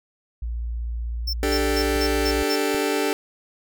sine tone, 58 Hz, A#1, 8 cents flat, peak -25 dBFS, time 0.42-2.43 s, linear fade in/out 5 ms
square tone bursts, 5350 Hz, E8, 25 cents sharp, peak -25 dBFS, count 6, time 1.27-2.56 s, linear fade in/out 10 ms, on 65 ms, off 180 ms
sawtooth chord, D suspended fourth, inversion none, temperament just, 293.7 / 391.6 / 440.5 Hz, D4 / G4 / A4, 0 / -2 / +2 cents, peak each -21 dBFS, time 1.43-3.13 s, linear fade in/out 0 ms
clicks, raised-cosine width 5 ms, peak -26 dBFS, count 2, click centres 1.961 / 2.746 s
effects none

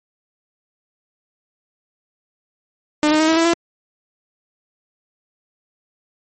sawtooth tone with pitch steps, 301.1 / 308.1 / 315.3 / 322.7 / 330.3 / 338 Hz, D4 / D#4 / D#4 / E4 / E4 / E4, +43 / -17 / +23 / -37 / +4 / +43 cents, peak -9 dBFS, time 3.03-3.534 s, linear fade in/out 0 ms, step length 84 ms, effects MP3 32 kbps

